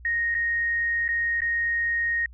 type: tone with dropouts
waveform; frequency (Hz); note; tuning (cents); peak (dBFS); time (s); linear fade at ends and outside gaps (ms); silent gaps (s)
sine; 1864.7; A#6; 0; -22; 0.05-2.26; 2; 0.344-0.349 / 1.08-1.088 / 1.406-1.418
effects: added 60 Hz sine -43 dBFS peak until 2.33 s